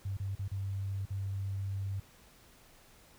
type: tone with dropouts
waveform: sine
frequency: 97.8 Hz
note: G2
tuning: 4 cents flat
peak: -33 dBFS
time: 0.05-2 s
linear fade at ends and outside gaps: 5 ms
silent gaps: 0.17-0.199 / 0.352-0.392 / 0.48-0.515 / 1.055-1.104 s
effects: pink hiss -60 dBFS RMS until 3.18 s